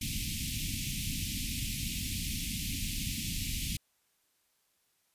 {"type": "band-stop noise", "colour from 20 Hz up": "pink", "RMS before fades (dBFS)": -35, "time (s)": [0.01, 3.77], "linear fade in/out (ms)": 5, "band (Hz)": [270, 2300], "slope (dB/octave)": 48, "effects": ["white hiss -74 dBFS RMS until 5.14 s", "resampled to 32000 Hz"]}